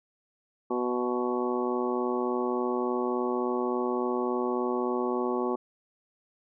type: harmonic tone with a mistuned harmonic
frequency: 123.47 Hz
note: B2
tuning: in tune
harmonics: 2 / 3 / 4 / 5 / 6 / 7 / 8 / 9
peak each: -32 / -29 / -35 / -39 / -40 / -36 / -43 / -36 dBFS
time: 0.7-5.56 s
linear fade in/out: 10 ms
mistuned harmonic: 6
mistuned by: -17 cents
effects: none